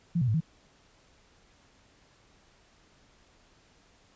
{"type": "tone with pitch steps", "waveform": "sine", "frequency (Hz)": [170.1, 125.9, 108.3, 160.5], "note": ["F3", "B2", "A2", "E3"], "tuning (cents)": [-45, 34, -27, -46], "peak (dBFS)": -23, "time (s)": [0.15, 0.406], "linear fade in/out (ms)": 10, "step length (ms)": 64, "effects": ["pink hiss -62 dBFS RMS until 4.15 s", "resampled to 16000 Hz"]}